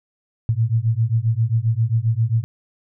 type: beating tone pair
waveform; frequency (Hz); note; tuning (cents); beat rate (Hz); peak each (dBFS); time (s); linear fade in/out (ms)
sine; 110 / 117.5; A2 / A#2; 0 / +14; 7.5; -19; 0.49-2.44; 0
effects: none